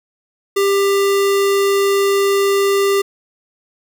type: tone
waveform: square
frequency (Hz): 396.7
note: G4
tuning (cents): +21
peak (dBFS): -13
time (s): 0.56-3.02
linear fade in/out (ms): 10
effects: none